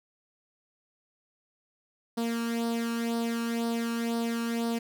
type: tone with flanger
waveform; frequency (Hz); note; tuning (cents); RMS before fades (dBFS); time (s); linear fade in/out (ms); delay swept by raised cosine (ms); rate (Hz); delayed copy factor
sawtooth; 232; A#3; -8; -30; 2.17-4.79; 10; 0.21 to 0.74; 2; +0.65
effects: none